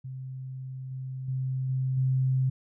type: tone with level steps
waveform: sine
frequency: 130.81 Hz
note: C3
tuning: in tune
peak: -35 / -33 / -27 / -25 / -22 dBFS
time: 0.04-2.5 s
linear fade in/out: 10 ms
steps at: 0.91 / 1.28 / 1.69 / 1.97 s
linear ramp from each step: 5 ms
effects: none